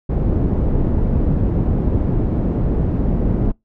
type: low-pass noise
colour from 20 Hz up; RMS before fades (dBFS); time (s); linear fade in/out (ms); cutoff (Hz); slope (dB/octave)
pink; -17; 0.09-3.52; 10; 330; 12
effects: noise-tail reverb RT60 0.2 s tail -26 dB re dry